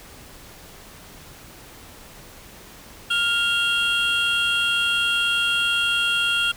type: tone cluster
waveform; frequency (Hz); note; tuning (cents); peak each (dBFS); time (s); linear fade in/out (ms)
triangle; 1404 / 2763 / 3262; F6 / F7 / G#7; +9 / -19 / -32; -21; 3.1-6.52; 10
effects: tanh soft clip ceiling -11 dBFS + pink hiss -44 dBFS RMS until 6.56 s